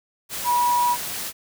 sine tone in noise, 970 Hz, B5, 31 cents flat, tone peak -17 dBFS, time 0.44-0.97 s, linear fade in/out 50 ms, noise white, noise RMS -30 dBFS, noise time 0.29-1.33 s, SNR +10 dB, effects none

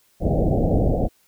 pink low-pass noise, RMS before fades -19 dBFS, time 0.2-1.09 s, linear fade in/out 50 ms, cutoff 750 Hz, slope 96 dB/octave, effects white hiss -61 dBFS RMS until 1.27 s

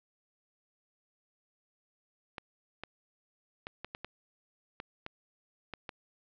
clicks, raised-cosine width 0.3 ms, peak -23 dBFS, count 10, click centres 2.382 / 2.836 / 3.669 / 3.846 / 3.949 / 4.046 / 4.801 / 5.064 / 5.737 / 5.892 s, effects low-pass 4000 Hz 12 dB/octave

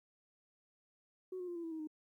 sine tone with pitch steps, 370.9 / 359.7 / 348.9 / 338.4 / 328.2 / 318.3 / 308.7 Hz, F#4 / F#4 / F4 / E4 / E4 / D#4 / D#4, +4 / -49 / -2 / +45 / -8 / +39 / -14 cents, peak -39 dBFS, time 1.32-1.873 s, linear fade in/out 5 ms, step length 79 ms, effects tanh soft clip ceiling -36 dBFS + 13-bit

